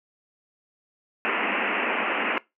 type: band-pass noise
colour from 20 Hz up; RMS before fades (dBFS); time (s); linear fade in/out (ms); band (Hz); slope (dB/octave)
white; -26; 1.25-2.38; 0; 200 to 2800; 96
effects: noise-tail reverb RT60 0.2 s tail -21 dB re dry